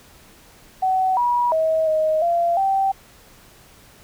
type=tone with pitch steps; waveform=sine; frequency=753 / 967 / 639 / 626 / 686 / 777 Hz; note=F#5 / B5 / D#5 / D#5 / F5 / G5; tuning=+30 / -37 / +46 / +10 / -31 / -16 cents; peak=-16 dBFS; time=0.82-2.92 s; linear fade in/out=10 ms; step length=350 ms; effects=pink hiss -49 dBFS RMS until 4.03 s